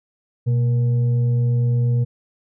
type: tone with frequency modulation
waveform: sine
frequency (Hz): 122.2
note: B2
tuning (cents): -18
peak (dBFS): -15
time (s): 0.46-2.05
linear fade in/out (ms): 20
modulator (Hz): 353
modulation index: 0.25
effects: none